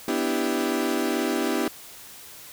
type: chord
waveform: 35% pulse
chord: E minor seventh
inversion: second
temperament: equal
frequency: 246.9 / 293.7 / 329.6 / 392 Hz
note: B3 / D4 / E4 / G4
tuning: 0 / 0 / 0 / 0 cents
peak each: -27 dBFS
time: 0.08-1.68 s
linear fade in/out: 2 ms
effects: white hiss -44 dBFS RMS until 2.52 s